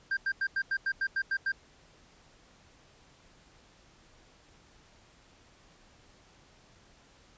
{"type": "tone bursts", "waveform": "triangle", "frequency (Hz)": 1586, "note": "G6", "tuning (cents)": 20, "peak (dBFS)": -25, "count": 10, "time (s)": [0.11, 1.52], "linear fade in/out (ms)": 5, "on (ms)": 60, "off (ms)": 90, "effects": ["pink hiss -60 dBFS RMS until 7.37 s", "resampled to 16000 Hz"]}